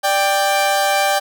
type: tone pair together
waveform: sawtooth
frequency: 589.6 / 787 Hz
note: D5 / G5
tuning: +7 / +7 cents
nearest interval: perfect fourth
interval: 500 cents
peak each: -15 / -12 dBFS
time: 0.03-1.2 s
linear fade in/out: 20 ms
effects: none